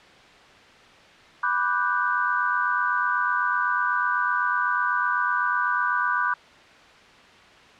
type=chord; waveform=sine; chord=G major seventh; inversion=first; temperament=equal; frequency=987.8 / 1174.7 / 1480 / 1568 Hz; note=B5 / D6 / F#6 / G6; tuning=0 / 0 / 0 / 0 cents; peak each=-27 / -26 / -25 / -28 dBFS; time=1.43-6.34 s; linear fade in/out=5 ms; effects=white hiss -49 dBFS RMS until 7.79 s + low-pass 3000 Hz 12 dB/octave